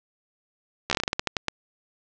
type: slowing click train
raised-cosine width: 0.2 ms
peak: -6 dBFS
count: 13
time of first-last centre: 0.9-1.483 s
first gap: 13 ms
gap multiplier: 1.22
effects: low-pass 7000 Hz 12 dB/octave